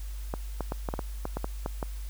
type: clicks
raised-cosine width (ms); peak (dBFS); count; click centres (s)
1; -17; 11; 0.339 / 0.607 / 0.721 / 0.888 / 0.939 / 0.992 / 1.254 / 1.37 / 1.444 / 1.661 / 1.828
effects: added 50 Hz sine -34 dBFS peak until 2.09 s + white hiss -52 dBFS RMS until 2.09 s